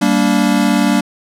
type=chord; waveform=square; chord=G minor; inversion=none; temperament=equal with one note detuned; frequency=196 / 233.1 / 289.3 Hz; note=G3 / Bb3 / D4; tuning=0 / 0 / -26 cents; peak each=-16 dBFS; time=0.01-1.01 s; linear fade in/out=10 ms; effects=low-pass 12000 Hz 12 dB/octave